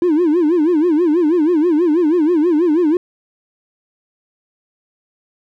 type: tone with vibrato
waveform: triangle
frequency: 326.7 Hz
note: E4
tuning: 15 cents flat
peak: -8 dBFS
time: 0.02-2.97 s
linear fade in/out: 2 ms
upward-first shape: sine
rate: 6.2 Hz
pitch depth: 180 cents each way
effects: tanh soft clip ceiling -6 dBFS